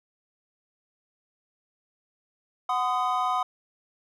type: chord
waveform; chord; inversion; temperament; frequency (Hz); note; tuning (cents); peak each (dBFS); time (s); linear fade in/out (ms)
triangle; C diminished; second; equal with one note detuned; 740 / 1020.2 / 1244.5; Gb5 / C6 / Eb6; 0 / -44 / 0; -26; 2.69-3.43; 5
effects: none